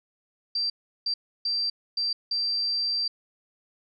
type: tone bursts at uneven times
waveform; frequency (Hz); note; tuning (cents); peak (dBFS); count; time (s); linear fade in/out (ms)
sine; 4699; D8; 0; -24; 5; 0.55-0.7 / 1.06-1.14 / 1.45-1.7 / 1.97-2.13 / 2.31-3.08; 5
effects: none